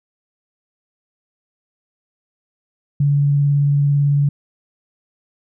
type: tone with vibrato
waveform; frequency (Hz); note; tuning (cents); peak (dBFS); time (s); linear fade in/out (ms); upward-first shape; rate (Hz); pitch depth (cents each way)
sine; 142.9; D3; -47; -12; 3-4.29; 5; triangle; 18; 15
effects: none